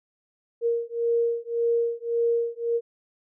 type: beating tone pair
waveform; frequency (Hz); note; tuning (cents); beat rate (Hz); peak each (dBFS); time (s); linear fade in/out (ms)
sine; 466.5 / 468.3; A#4 / A#4; +1 / +8; 1.8; -25; 0.61-2.81; 50
effects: none